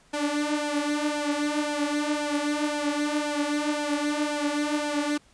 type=tone with flanger; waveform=sawtooth; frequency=295.1 Hz; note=D4; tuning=8 cents sharp; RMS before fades=-27 dBFS; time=0.13-5.18 s; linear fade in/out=10 ms; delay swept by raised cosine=1.2 to 6.3 ms; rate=1.9 Hz; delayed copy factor=+0.65; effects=pink hiss -59 dBFS RMS until 5.33 s + resampled to 22050 Hz